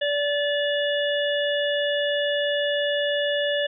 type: harmonic tone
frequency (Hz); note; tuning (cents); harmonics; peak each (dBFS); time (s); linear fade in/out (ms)
579; D5; -25; 1 / 3 / 5 / 6; -23 / -28 / -30 / -31; 0.01-3.67; 10
effects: none